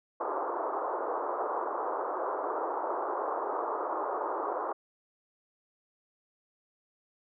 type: band-pass noise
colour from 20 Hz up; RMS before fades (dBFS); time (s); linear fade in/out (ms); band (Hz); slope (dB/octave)
white; -33; 0.2-4.73; 10; 340 to 1200; 48
effects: none